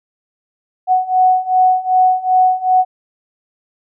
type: beating tone pair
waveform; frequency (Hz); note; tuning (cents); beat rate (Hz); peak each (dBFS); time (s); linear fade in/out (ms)
sine; 740 / 742.6; F#5 / F#5; 0 / +6; 2.6; -14 / -12; 0.87-2.85; 50
effects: none